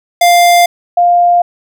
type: tone pair in turn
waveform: square / sine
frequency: 698.5 / 701.3 Hz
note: F5 / F5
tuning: 0 / +7 cents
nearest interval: unison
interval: 7 cents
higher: second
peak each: -5 dBFS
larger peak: neither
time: 0.21-0.66 / 0.97-1.42 s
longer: neither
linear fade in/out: 5 ms
effects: none